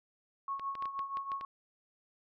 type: tone with tremolo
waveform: sine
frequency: 1100 Hz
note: C#6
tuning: 14 cents flat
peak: -32 dBFS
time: 0.48-1.45 s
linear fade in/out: 2 ms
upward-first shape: triangle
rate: 6.2 Hz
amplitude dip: 75%
type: clicks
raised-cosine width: 0.3 ms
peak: -30 dBFS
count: 8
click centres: 0.596 / 0.753 / 0.824 / 0.856 / 0.992 / 1.171 / 1.318 / 1.411 s
effects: none